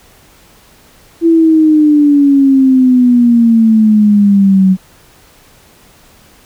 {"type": "exponential sweep", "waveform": "sine", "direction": "down", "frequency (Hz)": [335.6, 185.9], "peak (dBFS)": -4, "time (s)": [1.21, 4.77], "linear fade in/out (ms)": 50, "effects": ["pink hiss -44 dBFS RMS until 6.45 s"]}